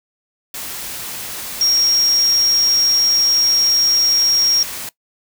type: tone in noise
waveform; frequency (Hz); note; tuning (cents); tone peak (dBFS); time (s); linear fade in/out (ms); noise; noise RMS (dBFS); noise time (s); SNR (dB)
sine; 5588; F8; 0; -12; 1.61-4.63; 2; white; -28; 0.54-4.89; +13
effects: noise-tail reverb RT60 0.1 s tail -20 dB re dry